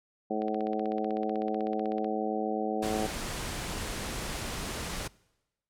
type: harmonic tone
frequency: 107.9 Hz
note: A2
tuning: 33 cents flat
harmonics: 2 / 3 / 4 / 5 / 6 / 7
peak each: -34 / -35 / -35 / -36 / -40 / -35 dBFS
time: 0.3-3.07 s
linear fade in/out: 10 ms
type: click train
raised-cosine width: 0.3 ms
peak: -30 dBFS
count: 27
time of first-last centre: 0.42-2.045 s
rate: 16 Hz
type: low-pass noise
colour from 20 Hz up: pink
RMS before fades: -36 dBFS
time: 2.82-5.08 s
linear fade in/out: 10 ms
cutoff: 11000 Hz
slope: 24 dB/octave
effects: noise-tail reverb RT60 1.0 s tail -24 dB re dry